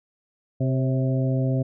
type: harmonic tone with a mistuned harmonic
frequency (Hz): 130.6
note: C3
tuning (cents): -3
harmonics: 1 / 2 / 3 / 4 / 5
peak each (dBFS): -21 / -27 / -34 / -32 / -34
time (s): 0.6-1.63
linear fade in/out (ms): 10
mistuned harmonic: 4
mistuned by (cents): +42
effects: none